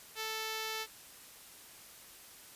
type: tone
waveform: 5% pulse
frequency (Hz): 440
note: A4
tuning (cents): 0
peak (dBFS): -25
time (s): 0.15-0.87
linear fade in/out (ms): 50
effects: white hiss -54 dBFS RMS until 2.55 s + resampled to 32000 Hz